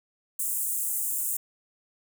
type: high-pass noise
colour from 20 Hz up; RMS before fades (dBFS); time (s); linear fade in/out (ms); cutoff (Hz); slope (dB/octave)
pink; -29; 0.39-1.37; 5; 7600; 48
effects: none